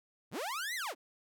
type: linear two-way sweep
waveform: sawtooth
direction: up then down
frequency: 71.2 to 2091 to 219.7 Hz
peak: -32 dBFS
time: 0.31-0.95 s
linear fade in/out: 50 ms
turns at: 0.75 s
effects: none